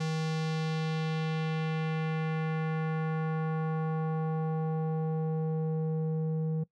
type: tone with low-pass filter sweep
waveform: square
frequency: 158.7 Hz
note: D#3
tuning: 35 cents sharp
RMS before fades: -31 dBFS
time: 0-6.64 s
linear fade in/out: 10 ms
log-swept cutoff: 5900 to 360 Hz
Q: 1.3
effects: noise-tail reverb RT60 0.1 s tail -21 dB re dry